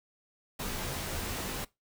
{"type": "noise with comb filter", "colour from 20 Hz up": "pink", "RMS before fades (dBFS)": -36, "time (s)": [0.59, 1.65], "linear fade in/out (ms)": 10, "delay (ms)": 18, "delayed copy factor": -0.6, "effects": ["noise-tail reverb RT60 0.2 s tail -21 dB re dry"]}